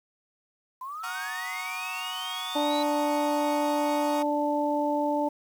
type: linear sweep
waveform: sine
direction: up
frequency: 1000 to 4000 Hz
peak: -34 dBFS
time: 0.81-2.83 s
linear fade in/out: 5 ms
type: chord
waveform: sawtooth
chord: D# minor seventh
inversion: first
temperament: equal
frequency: 740 / 932.3 / 1108.7 / 1244.5 Hz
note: F#5 / A#5 / C#6 / D#6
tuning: 0 / 0 / 0 / 0 cents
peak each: -36 dBFS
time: 1.03-4.23 s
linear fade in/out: 10 ms
type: harmonic tone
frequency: 293.7 Hz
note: D4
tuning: in tune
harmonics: 1 / 2 / 3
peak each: -28 / -28 / -28 dBFS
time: 2.55-5.29 s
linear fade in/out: 10 ms
effects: 9-bit